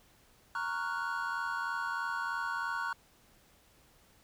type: chord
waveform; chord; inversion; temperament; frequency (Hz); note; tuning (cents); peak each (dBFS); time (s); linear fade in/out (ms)
triangle; Gb major seventh; first; equal; 932.3 / 1108.7 / 1396.9 / 1480; Bb5 / Db6 / F6 / Gb6; 0 / 0 / 0 / 0; -37 / -37 / -38 / -35; 0.55-2.93; 2
effects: pink hiss -64 dBFS RMS until 4.23 s